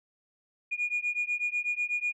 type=beating tone pair; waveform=sine; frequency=2436 / 2444.1 Hz; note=D#7 / D#7; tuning=-37 / -32 cents; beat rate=8.1 Hz; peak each=-30 dBFS; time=0.71-2.13 s; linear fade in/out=20 ms; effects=tanh soft clip ceiling -22 dBFS